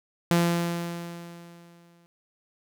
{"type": "tone with exponential decay", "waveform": "sawtooth", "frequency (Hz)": 171.2, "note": "F3", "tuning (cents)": -34, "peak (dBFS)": -14, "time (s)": [0.31, 2.06], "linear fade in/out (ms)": 0, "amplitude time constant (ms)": 380, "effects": []}